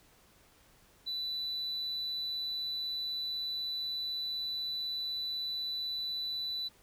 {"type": "tone", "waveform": "sine", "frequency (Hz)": 3978, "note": "B7", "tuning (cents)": 12, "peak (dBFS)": -32, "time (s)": [1.06, 6.69], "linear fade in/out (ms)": 20, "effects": ["tanh soft clip ceiling -31 dBFS", "pink hiss -63 dBFS RMS until 6.82 s"]}